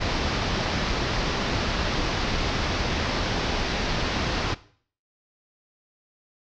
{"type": "low-pass noise", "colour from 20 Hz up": "pink", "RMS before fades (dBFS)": -26, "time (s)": [0, 4.55], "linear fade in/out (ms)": 20, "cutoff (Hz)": 5600, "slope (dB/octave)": 48, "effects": ["noise-tail reverb RT60 0.5 s tail -17 dB re dry"]}